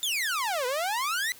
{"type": "exponential two-way sweep", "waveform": "sawtooth", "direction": "down then up", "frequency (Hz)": [3653, 481.4, 2042], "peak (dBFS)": -23, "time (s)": [0.03, 1.32], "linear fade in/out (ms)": 0, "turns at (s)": 0.66, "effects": ["white hiss -50 dBFS RMS until 1.39 s"]}